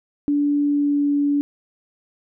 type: tone with pitch glide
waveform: sine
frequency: 289.4 to 287.2 Hz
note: D4 to D4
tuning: -25 to -39 cents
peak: -16 dBFS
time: 0.28-1.41 s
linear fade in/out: 0 ms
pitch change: -14 cents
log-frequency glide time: 0.63-1.13 s
effects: none